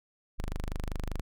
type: tone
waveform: sawtooth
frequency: 25.12 Hz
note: G0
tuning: 43 cents sharp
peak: -28 dBFS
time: 0.38-1.21 s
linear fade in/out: 10 ms
effects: none